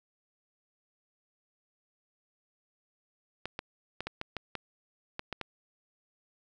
clicks, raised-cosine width 0.3 ms, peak -19 dBFS, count 10, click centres 3.456 / 3.591 / 4.006 / 4.07 / 4.214 / 4.367 / 4.553 / 5.194 / 5.327 / 5.413 s, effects none

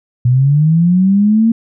sine linear sweep, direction up, 120 to 230.8 Hz, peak -7 dBFS, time 0.25-1.52 s, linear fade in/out 5 ms, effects none

